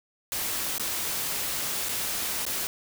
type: noise with dropouts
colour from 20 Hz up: white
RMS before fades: -30 dBFS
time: 0.32-2.67 s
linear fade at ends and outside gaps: 0 ms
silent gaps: 0.781-0.797 / 1.887-1.892 / 2.452-2.465 s
effects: none